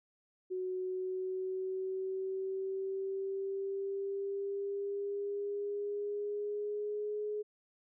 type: tone with pitch glide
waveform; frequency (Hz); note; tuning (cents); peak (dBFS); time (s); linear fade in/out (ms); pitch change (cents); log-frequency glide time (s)
sine; 370 to 420.1; F#4 to G#4; 0 to +20; -34; 0.5-7.43; 20; +220; 0.78-7.22
effects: none